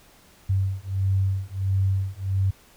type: beating tone pair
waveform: sine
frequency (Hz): 95.6 / 97.1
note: G2 / G2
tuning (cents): -43 / -16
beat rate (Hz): 1.5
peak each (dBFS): -24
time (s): 0.49-2.51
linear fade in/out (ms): 10
effects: pink hiss -54 dBFS RMS until 2.76 s